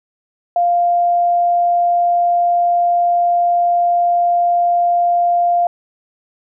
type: tone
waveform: sine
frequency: 698 Hz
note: F5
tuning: 1 cent flat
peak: -11 dBFS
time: 0.56-5.67 s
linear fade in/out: 2 ms
effects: none